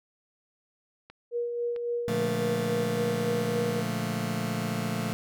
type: click train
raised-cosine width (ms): 0.3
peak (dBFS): -30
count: 4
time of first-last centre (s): 1.1-3.087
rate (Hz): 1.51
type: tone with tremolo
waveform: sine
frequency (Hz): 476.5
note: A#4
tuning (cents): +38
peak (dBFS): -26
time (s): 1.31-3.84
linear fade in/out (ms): 50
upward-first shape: sine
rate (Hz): 3.6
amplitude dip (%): 40
type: chord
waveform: sawtooth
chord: Bb major seventh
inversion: none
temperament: just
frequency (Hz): 116.54 / 145.68 / 174.81 / 218.5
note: Bb2 / D3 / F3 / A3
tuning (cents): 0 / -14 / +2 / -12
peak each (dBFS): -30 / -33 / -29 / -28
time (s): 2.08-5.13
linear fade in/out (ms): 0
effects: none